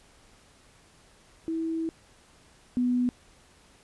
sine tone pair in turn, 325.5 / 247.1 Hz, E4 / B3, -22 / +1 cents, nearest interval perfect fourth, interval 477 cents, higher first, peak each -27 / -22 dBFS, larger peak second, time 1.48-1.89 / 2.77-3.09 s, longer first, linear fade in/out 0 ms, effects pink hiss -58 dBFS RMS until 3.83 s + resampled to 24000 Hz

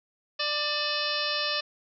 harmonic tone with a mistuned harmonic, 592 Hz, D5, 14 cents sharp, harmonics 1 / 2 / 3 / 4 / 5 / 6 / 7 / 8 / 9, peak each -35 / -35 / -35 / -35 / -35 / -35 / -35 / -35 / -35 dBFS, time 0.39-1.61 s, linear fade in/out 10 ms, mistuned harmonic 4, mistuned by +130 cents, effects none

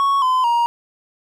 triangle tone with pitch steps, 1108.7 / 1022.6 / 943.1 Hz, C#6 / C6 / A#5, 0 / -40 / +20 cents, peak -12 dBFS, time 0-0.66 s, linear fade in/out 0 ms, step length 220 ms, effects none

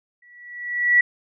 sine tone with exponential growth, 1943 Hz, B6, 29 cents flat, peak -10 dBFS, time 0.22-1.01 s, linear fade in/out 5 ms, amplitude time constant 170 ms, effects none

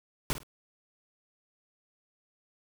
pink noise with echo, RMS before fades -29 dBFS, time 0.3-0.33 s, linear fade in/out 0 ms, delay 51 ms, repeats 2, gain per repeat -12 dB, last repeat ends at 0.432 s, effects none

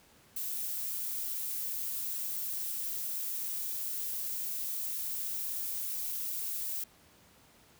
violet noise, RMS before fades -36 dBFS, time 0.36-6.84 s, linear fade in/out 5 ms, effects pink hiss -61 dBFS RMS until 7.79 s + high-pass 60 Hz 12 dB/octave

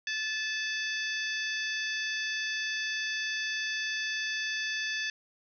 harmonic tone with a mistuned harmonic, 870 Hz, A5, 20 cents flat, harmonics 2 / 3 / 4 / 5 / 6 / 7, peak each -33 / -37 / -39 / -41 / -43 / -44 dBFS, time 0.07-5.1 s, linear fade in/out 2 ms, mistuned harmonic 5, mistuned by +98 cents, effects none

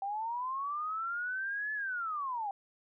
sine linear two-way sweep, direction up then down, 774 to 1734 to 774 Hz, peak -33 dBFS, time 0.02-2.51 s, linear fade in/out 2 ms, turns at 1.73 s, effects none

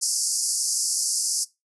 pink band-pass noise, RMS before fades -25 dBFS, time 0.01-1.45 s, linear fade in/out 20 ms, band 4800 to 11000 Hz, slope 96 dB/octave, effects noise-tail reverb RT60 0.2 s tail -19 dB re dry

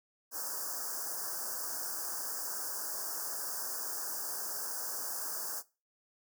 white band-stop noise, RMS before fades -38 dBFS, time 0.31-5.63 s, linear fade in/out 50 ms, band 1700 to 4800 Hz, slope 96 dB/octave, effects noise-tail reverb RT60 0.3 s tail -20 dB re dry + high-pass 400 Hz 12 dB/octave

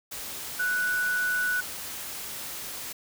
sine tone in noise, 1480 Hz, F#6, in tune, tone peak -24 dBFS, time 0.59-1.61 s, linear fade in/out 10 ms, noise white, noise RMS -37 dBFS, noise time 0.11-2.93 s, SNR +10 dB, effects none

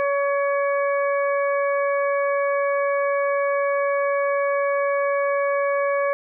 harmonic tone, 563 Hz, C#5, 27 cents sharp, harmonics 1 / 2 / 3 / 4, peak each -20 / -26 / -30 / -32 dBFS, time 0-6.13 s, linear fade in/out 0 ms, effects none

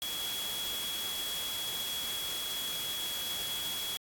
sine tone in noise, 3345 Hz, G#7, 12 cents sharp, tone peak -35 dBFS, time 0.02-3.97 s, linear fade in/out 0 ms, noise white, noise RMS -39 dBFS, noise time 0.02-3.97 s, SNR +1 dB, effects AAC 64 kbps

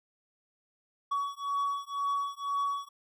triangle beating tone pair, 1126 / 1128 Hz, C#6 / C#6, +27 / +30 cents, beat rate 2 Hz, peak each -31 dBFS, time 1.11-2.89 s, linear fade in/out 10 ms, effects none

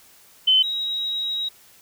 sine tone pair in turn, 3053 / 3823 Hz, G7 / A#7, -46 / +43 cents, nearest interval major third, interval 389 cents, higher second, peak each -13 / -23 dBFS, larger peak first, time 0.47-0.63 / 0.63-1.49 s, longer second, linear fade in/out 10 ms, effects white hiss -52 dBFS RMS until 1.81 s

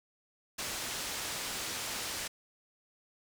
white low-pass noise, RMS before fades -38 dBFS, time 0.58-2.28 s, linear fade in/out 10 ms, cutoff 7700 Hz, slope 12 dB/octave, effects none

